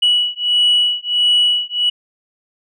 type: beating tone pair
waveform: sine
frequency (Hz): 2936 / 2937.5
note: F#7 / F#7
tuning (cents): -14 / -13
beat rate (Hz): 1.5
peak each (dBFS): -14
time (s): 0.02-1.9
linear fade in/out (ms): 10
effects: tanh soft clip ceiling -7 dBFS